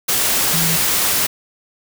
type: tone in noise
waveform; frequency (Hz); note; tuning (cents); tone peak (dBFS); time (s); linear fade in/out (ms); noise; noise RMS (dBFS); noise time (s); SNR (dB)
sine; 164.81; E3; 0; -21; 0.53-0.77; 10; white; -17; 0.08-1.27; -7
effects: none